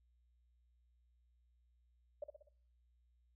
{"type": "tone with echo", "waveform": "sine", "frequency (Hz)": 589, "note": "D5", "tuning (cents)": 5, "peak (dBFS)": -39, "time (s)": [2.22, 2.24], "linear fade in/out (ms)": 5, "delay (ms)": 62, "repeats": 4, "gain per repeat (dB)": -6, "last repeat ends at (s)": 2.488, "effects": ["noise-tail reverb RT60 0.6 s tail -20 dB re dry", "added 60 Hz sine -70 dBFS peak until 3.35 s"]}